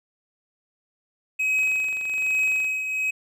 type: tone with tremolo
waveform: triangle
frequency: 2541 Hz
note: D#7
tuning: 36 cents sharp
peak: -17 dBFS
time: 1.39-3.11 s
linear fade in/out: 10 ms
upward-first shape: triangle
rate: 1.2 Hz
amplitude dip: 60%
type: click train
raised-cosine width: 0.3 ms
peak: -27 dBFS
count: 26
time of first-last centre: 1.59-2.645 s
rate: 23.7 Hz
effects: none